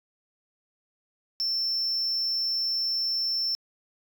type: tone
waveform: sine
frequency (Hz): 5370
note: E8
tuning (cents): +31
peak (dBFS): -22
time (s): 1.4-3.55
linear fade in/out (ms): 0
effects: tanh soft clip ceiling -24 dBFS